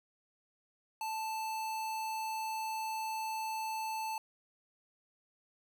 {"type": "tone", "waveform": "square", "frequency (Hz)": 880, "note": "A5", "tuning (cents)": 0, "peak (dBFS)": -36, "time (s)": [1.01, 4.18], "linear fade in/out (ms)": 2, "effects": []}